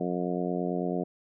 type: harmonic tone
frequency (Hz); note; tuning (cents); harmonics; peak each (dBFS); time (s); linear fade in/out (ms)
89.1; F2; +35; 2 / 3 / 4 / 5 / 6 / 7 / 8; -32 / -34 / -34 / -35 / -40 / -37 / -38; 0-1.04; 10
effects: none